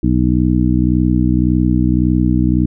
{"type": "harmonic tone", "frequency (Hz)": 61.8, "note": "B1", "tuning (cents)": 2, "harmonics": [1, 2, 3, 4, 5], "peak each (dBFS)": [-17, -17, -17, -17, -17], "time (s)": [0.03, 2.66], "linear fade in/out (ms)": 5, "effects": []}